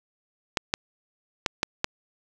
clicks, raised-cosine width 0.2 ms, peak -5 dBFS, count 5, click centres 0.572 / 0.739 / 1.462 / 1.631 / 1.844 s, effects none

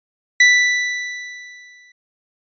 40% pulse tone with exponential decay, 1975.5 Hz, B6, in tune, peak -6 dBFS, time 0.4-1.92 s, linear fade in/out 5 ms, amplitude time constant 330 ms, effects resampled to 16000 Hz

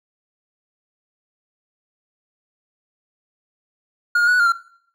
triangle tone with pitch steps, 1429 / 1420 / 1468 / 1477 / 1403 / 1371 Hz, F6 / F6 / F#6 / F#6 / F6 / F6, +39 / +28 / -14 / -3 / +8 / -32 cents, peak -11 dBFS, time 4.15-4.522 s, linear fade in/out 5 ms, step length 62 ms, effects noise-tail reverb RT60 0.6 s tail -19 dB re dry

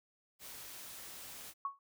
white noise, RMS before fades -49 dBFS, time 0.39-1.54 s, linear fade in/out 50 ms
sine tone with exponential decay, 1108.7 Hz, C#6, in tune, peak -31 dBFS, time 1.65-1.79 s, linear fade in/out 2 ms, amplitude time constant 30 ms
effects none

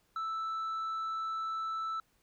sine tone with tanh clipping, 1318.5 Hz, E6, in tune, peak -34 dBFS, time 0.16-2 s, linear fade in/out 2 ms, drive 3 dB, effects pink hiss -72 dBFS RMS until 2.22 s

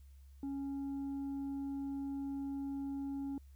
triangle tone with tanh clipping, 276.6 Hz, C#4, 4 cents flat, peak -38 dBFS, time 0.43-3.38 s, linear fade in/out 2 ms, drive 8 dB, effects added 68 Hz sine -54 dBFS peak until 3.55 s + white hiss -75 dBFS RMS until 3.55 s

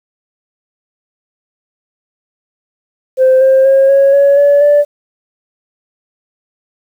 sine tone with pitch steps, 520 / 530 / 540.2 / 550.6 / 561.2 / 572 / 583 Hz, C5 / C5 / C#5 / C#5 / C#5 / D5 / D5, -11 / +22 / -45 / -12 / +21 / -46 / -13 cents, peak -3 dBFS, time 3.17-4.85 s, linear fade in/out 50 ms, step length 240 ms, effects tanh soft clip ceiling -2 dBFS + 7-bit

